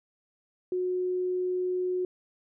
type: tone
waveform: sine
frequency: 364.7 Hz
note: F#4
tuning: 25 cents flat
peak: -26 dBFS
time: 0.72-2.05 s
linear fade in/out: 2 ms
effects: none